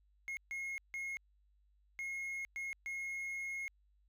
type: tone bursts at uneven times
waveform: triangle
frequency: 2159 Hz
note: C#7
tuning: 46 cents flat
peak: -37 dBFS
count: 6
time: 0.28-0.37 / 0.51-0.78 / 0.94-1.17 / 1.99-2.45 / 2.56-2.73 / 2.86-3.68 s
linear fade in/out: 0 ms
effects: added 50 Hz sine -68 dBFS peak until 4.08 s